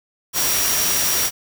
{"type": "tone in noise", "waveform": "sine", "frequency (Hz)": 5680, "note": "F8", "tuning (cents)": 28, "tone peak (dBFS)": -23, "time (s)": [0.33, 1.31], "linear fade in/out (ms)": 50, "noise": "white", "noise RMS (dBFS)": -20, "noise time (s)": [0.33, 1.31], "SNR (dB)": -6, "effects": []}